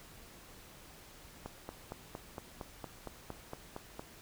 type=click train; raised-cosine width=1 ms; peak=-27 dBFS; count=12; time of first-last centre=1.46-3.995 s; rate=4.34 Hz; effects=pink hiss -55 dBFS RMS until 4.21 s